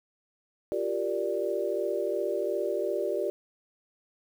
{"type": "chord", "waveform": "sine", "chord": "G minor seventh", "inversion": "third", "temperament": "equal", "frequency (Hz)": [349.2, 392, 466.2, 587.3], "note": ["F4", "G4", "Bb4", "D5"], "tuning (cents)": [0, 0, 0, 0], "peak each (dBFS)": [-34, -31, -34, -31], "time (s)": [0.72, 3.3], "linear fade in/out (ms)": 0, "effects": ["9-bit"]}